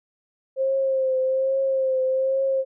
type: tone with vibrato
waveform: sine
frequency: 529 Hz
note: C5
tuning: 19 cents sharp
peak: -19 dBFS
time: 0.56-2.65 s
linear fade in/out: 50 ms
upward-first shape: triangle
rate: 1.2 Hz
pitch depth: 37 cents each way
effects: none